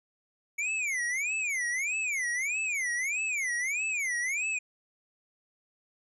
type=tone with vibrato; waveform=square; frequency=2230 Hz; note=C#7; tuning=10 cents sharp; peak=-29 dBFS; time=0.58-4.59 s; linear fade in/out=10 ms; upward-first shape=sine; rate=1.6 Hz; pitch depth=280 cents each way; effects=resampled to 24000 Hz